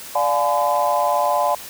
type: chord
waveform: sine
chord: D diminished seventh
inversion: none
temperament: just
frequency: 587.3 / 704.8 / 845.8 / 1014.9 Hz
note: D5 / F5 / Ab5 / Cb6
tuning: 0 / +16 / +31 / +47 cents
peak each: -21 dBFS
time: 0.15-1.55 s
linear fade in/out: 5 ms
effects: tanh soft clip ceiling -6 dBFS + white hiss -36 dBFS RMS until 1.69 s